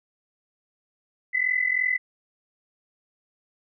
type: tone pair together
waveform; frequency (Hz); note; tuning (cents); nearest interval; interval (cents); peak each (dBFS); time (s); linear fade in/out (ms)
sine; 1990 / 2033; B6 / B6; +13 / +50; unison; 37; -24; 1.33-1.98; 20
effects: none